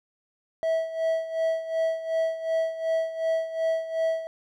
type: tone with tremolo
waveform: triangle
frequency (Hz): 650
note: E5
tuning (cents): -24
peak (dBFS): -19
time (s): 0.63-4.27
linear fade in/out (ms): 0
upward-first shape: sine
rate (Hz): 2.7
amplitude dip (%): 75
effects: none